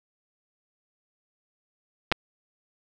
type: clicks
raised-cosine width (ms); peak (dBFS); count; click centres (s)
0.3; -6 / -7; 2; 2.117 / 2.123
effects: none